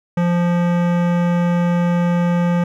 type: tone with hard clipping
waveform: sine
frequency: 174.1 Hz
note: F3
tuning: 5 cents flat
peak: -16 dBFS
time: 0.17-2.64 s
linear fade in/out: 5 ms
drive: 18 dB
effects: none